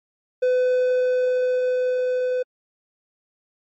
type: tone with level ramp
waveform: triangle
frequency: 504 Hz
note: B4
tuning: 35 cents sharp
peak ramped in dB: -14 to -18 dBFS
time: 0.42-2.43 s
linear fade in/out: 10 ms
effects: MP3 32 kbps